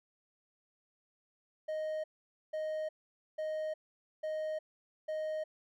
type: tone bursts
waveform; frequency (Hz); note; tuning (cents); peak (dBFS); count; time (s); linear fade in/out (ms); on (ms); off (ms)
triangle; 622.3; D#5; 0; -32; 5; 1.68-5.44; 10; 360; 490
effects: none